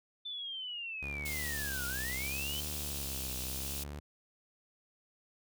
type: linear two-way sweep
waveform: sine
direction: down then up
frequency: 3550 to 1395 to 3109 Hz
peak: -38 dBFS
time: 0.25-2.61 s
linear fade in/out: 10 ms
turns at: 1.86 s
type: tone with vibrato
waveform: sawtooth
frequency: 69.3 Hz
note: C#2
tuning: in tune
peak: -37 dBFS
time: 1.02-4 s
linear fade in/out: 10 ms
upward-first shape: triangle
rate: 0.74 Hz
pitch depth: 150 cents each way
type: high-pass noise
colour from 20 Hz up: white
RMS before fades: -40 dBFS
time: 1.25-3.84 s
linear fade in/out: 10 ms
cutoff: 2400 Hz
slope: 96 dB/octave
effects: none